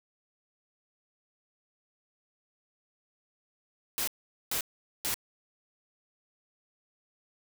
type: noise bursts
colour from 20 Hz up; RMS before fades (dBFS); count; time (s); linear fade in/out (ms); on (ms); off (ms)
white; -31; 3; 3.98-5.142; 0; 94; 440
effects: none